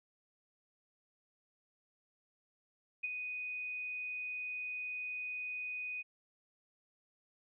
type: tone with ADSR envelope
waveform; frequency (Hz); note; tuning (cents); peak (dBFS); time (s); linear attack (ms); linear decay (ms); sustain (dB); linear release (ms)
sine; 2489; D#7; 0; -32; 3.03-6.03; 14; 24; -6; 24
effects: none